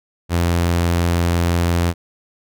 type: tone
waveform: sawtooth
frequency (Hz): 85.9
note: F2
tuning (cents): -28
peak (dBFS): -11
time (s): 0.29-1.94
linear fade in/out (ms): 50
effects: none